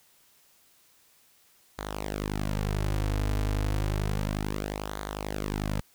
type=tone with flanger; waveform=sawtooth; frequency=51.2 Hz; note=G#1; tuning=24 cents flat; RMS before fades=-30 dBFS; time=1.78-5.81 s; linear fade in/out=10 ms; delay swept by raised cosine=0.37 to 5.47 ms; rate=0.31 Hz; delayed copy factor=-0.75; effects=white hiss -62 dBFS RMS until 5.94 s